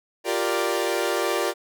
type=chord; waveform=sawtooth; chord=G minor seventh; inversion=third; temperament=equal; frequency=349.2 / 392 / 466.2 / 587.3 Hz; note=F4 / G4 / Bb4 / D5; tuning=0 / 0 / 0 / 0 cents; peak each=-24 dBFS; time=0.24-1.54 s; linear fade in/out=50 ms; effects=none